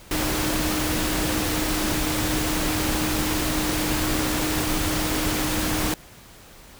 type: tone in noise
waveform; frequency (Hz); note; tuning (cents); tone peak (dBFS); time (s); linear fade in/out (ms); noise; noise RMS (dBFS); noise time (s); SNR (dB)
sine; 307.9; D#4; -18; -27; 0.11-5.94; 2; pink; -25; 0.11-5.94; -5
effects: pink hiss -47 dBFS RMS until 6.79 s